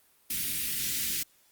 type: band-stop noise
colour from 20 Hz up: white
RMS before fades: -31 dBFS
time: 0.3-1.23 s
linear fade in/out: 5 ms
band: 310 to 1900 Hz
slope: 24 dB/octave
effects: white hiss -64 dBFS RMS until 1.51 s + Opus 32 kbps